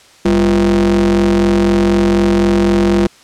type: ring-modulated tone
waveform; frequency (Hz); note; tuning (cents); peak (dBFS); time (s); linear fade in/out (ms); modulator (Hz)
square; 73.5; D2; +2; -7; 0.25-3.07; 5; 272
effects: white hiss -44 dBFS RMS until 3.23 s + low-pass 7000 Hz 12 dB/octave